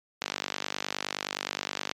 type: click train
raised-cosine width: 0.2 ms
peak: -11 dBFS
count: 85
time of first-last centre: 0.22-1.914 s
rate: 49.6 Hz
effects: high-pass 200 Hz 12 dB/octave + MP3 96 kbps